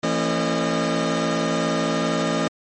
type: tone cluster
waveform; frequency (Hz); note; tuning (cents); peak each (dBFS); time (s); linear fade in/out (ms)
25% pulse; 167.2 / 225.1 / 272.1 / 611; E3 / A3 / C#4 / D#5; +25 / +40 / -32 / -32; -22; 0.03-2.48; 5
effects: MP3 32 kbps